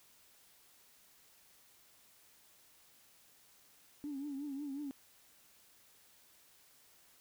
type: tone with vibrato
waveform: sine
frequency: 282.5 Hz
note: C#4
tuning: 33 cents sharp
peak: -38 dBFS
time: 4.04-4.91 s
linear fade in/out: 0 ms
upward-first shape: triangle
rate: 5.5 Hz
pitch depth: 110 cents each way
effects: tanh soft clip ceiling -34 dBFS + white hiss -65 dBFS RMS until 7.2 s